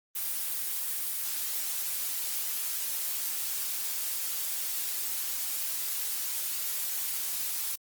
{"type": "noise", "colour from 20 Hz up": "blue", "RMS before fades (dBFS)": -32, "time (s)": [0.15, 7.76], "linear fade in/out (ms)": 10, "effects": ["Opus 24 kbps"]}